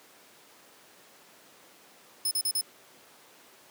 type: tone bursts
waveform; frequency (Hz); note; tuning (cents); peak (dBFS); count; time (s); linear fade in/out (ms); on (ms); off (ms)
10% pulse; 5200; E8; -24; -20; 4; 2.25-2.612; 5; 62; 38
effects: pink hiss -55 dBFS RMS until 3.7 s + high-pass 300 Hz 12 dB/octave